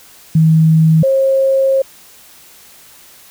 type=tone pair in turn; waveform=sine; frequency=159.7 / 537.2 Hz; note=D#3 / C5; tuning=+45 / +46 cents; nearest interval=octave + major sixth; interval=2101 cents; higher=second; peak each=-6 / -9 dBFS; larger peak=first; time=0.35-1.03 / 1.03-1.82 s; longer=second; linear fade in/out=5 ms; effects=white hiss -42 dBFS RMS until 3.3 s